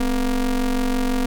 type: ring-modulated tone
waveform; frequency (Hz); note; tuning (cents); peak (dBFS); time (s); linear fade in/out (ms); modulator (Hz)
square; 117; A#2; +7; -16; 0-1.26; 5; 140
effects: none